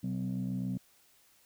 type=tone cluster; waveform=sine; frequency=127.1 / 188.1 / 255.8 Hz; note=C3 / F#3 / C4; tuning=-50 / +29 / -39 cents; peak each=-36 / -33 / -37 dBFS; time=0.03-0.78 s; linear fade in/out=10 ms; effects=tanh soft clip ceiling -27 dBFS + white hiss -65 dBFS RMS until 1.45 s